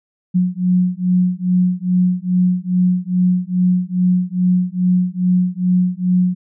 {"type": "beating tone pair", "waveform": "sine", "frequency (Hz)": [180, 182.4], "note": ["F#3", "F#3"], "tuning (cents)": [-47, -24], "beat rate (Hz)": 2.4, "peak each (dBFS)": -16, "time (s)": [0.34, 6.35], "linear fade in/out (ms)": 20, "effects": []}